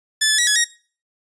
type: tone with pitch steps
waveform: 10% pulse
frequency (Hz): 1740 / 1727 / 1921 / 1691 / 1882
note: A6 / A6 / B6 / G#6 / A#6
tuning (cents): -20 / -33 / -48 / +31 / +16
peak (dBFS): -5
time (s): 0.21-0.645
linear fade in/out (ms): 10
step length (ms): 87
effects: noise-tail reverb RT60 0.4 s tail -20 dB re dry + resampled to 22050 Hz